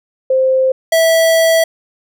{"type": "tone pair in turn", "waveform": ["sine", "square"], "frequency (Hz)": [523, 654.3], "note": ["C5", "E5"], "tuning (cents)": [-1, -13], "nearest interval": "major third", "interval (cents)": 388, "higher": "second", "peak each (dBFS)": -9, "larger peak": "neither", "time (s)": [[0.3, 0.72], [0.92, 1.64]], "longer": "second", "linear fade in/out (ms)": 5, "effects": []}